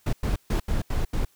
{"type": "noise bursts at uneven times", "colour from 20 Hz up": "brown", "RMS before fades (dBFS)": -24, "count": 6, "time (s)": [[0.06, 0.13], [0.23, 0.36], [0.5, 0.6], [0.68, 0.82], [0.9, 1.05], [1.13, 1.25]], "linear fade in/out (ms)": 5, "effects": ["white hiss -62 dBFS RMS until 1.35 s"]}